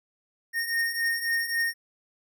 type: beating tone pair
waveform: square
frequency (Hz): 1843 / 1846.7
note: A#6 / A#6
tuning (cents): -20 / -17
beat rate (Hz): 3.7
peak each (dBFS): -32 / -27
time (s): 0.53-1.74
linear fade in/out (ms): 50
effects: none